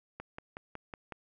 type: click train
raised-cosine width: 0.5 ms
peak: -26 dBFS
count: 6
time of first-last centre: 0.2-1.123 s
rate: 5.42 Hz
effects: none